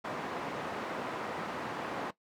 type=band-pass noise; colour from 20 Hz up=white; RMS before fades=-38 dBFS; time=0.04-2.11 s; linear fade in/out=10 ms; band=170 to 1100 Hz; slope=12 dB/octave; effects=noise-tail reverb RT60 0.1 s tail -17 dB re dry